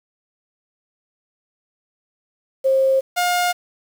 sine / sawtooth tone pair in turn, 533 / 711.5 Hz, C5 / F5, +32 / +32 cents, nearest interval perfect fourth, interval 500 cents, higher second, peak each -13 dBFS, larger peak neither, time 2.64-3.01 / 3.16-3.53 s, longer neither, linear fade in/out 20 ms, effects 7-bit

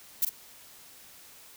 violet noise with echo, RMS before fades -24 dBFS, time 0.22-0.25 s, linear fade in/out 5 ms, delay 44 ms, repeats 1, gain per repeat -7 dB, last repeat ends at 0.294 s, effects white hiss -52 dBFS RMS until 1.56 s

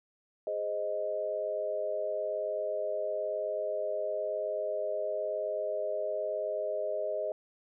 sine chord, Ab major, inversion none, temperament equal, 415.3 / 523.3 / 622.3 Hz, Ab4 / C5 / Eb5, 0 / 0 / 0 cents, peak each -38 / -37 / -32 dBFS, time 0.47-7.32 s, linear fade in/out 2 ms, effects none

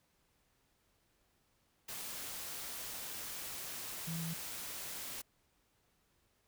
sine tone in noise, 164.81 Hz, E3, in tune, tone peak -38 dBFS, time 4.07-4.34 s, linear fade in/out 10 ms, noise white, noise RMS -44 dBFS, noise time 1.88-5.22 s, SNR +3 dB, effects pink hiss -75 dBFS RMS until 6.47 s

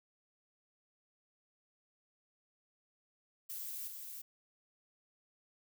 violet noise with echo, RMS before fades -43 dBFS, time 3.49-3.88 s, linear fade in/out 10 ms, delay 340 ms, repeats 1, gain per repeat -4 dB, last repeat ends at 4.22 s, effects none

